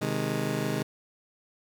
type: chord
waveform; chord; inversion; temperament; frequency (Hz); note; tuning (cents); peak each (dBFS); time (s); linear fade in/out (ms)
20% pulse; Ab major; first; just; 129.78 / 155.74 / 207.7; C3 / Eb3 / Ab3; -14 / +2 / 0; -27; 0.01-0.83; 10
effects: none